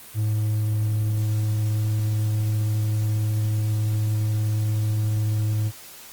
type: tone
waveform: triangle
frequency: 107.2 Hz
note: A2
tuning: 45 cents flat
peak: -18 dBFS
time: 0.14-5.72 s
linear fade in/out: 50 ms
effects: white hiss -43 dBFS RMS until 6.12 s + Opus 24 kbps